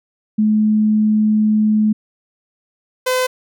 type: tone pair in turn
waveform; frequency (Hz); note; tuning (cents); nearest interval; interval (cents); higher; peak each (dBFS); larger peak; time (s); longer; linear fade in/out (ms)
sine / sawtooth; 214.2 / 509.5; A3 / C5; -46 / -46; octave + minor third; 1500; second; -11; neither; 0.38-1.93 / 3.06-3.27; first; 10
effects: none